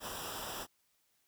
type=noise with comb filter; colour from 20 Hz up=pink; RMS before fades=-42 dBFS; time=0-0.67 s; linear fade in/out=50 ms; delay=0.46 ms; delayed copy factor=-0.75; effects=white hiss -75 dBFS RMS until 1.27 s